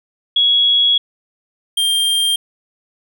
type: tone pair in turn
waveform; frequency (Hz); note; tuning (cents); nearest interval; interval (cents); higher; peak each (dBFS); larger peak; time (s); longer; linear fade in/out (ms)
sine / square; 3339 / 3191; G#7 / G7; +9 / +30; minor second; 79; first; -10 / -14; first; 0.36-0.98 / 1.77-2.36; first; 5
effects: none